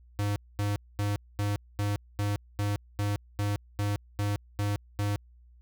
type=tone bursts; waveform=square; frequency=102.4 Hz; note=G#2; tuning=24 cents flat; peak=-27 dBFS; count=13; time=0.19-5.16 s; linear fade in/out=0 ms; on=170 ms; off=230 ms; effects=added 60 Hz sine -53 dBFS peak until 5.61 s